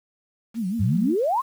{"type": "tone with vibrato", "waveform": "sine", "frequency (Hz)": 206.2, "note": "G#3", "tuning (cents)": -12, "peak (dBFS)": -23, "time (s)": [0.54, 1.16], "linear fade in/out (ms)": 50, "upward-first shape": "sine", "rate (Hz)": 5.6, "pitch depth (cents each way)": 230}
{"type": "exponential sweep", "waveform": "sine", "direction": "up", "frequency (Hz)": [87.31, 1129], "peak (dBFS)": -19, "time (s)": [0.79, 1.42], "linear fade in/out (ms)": 20}
{"effects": ["8-bit"]}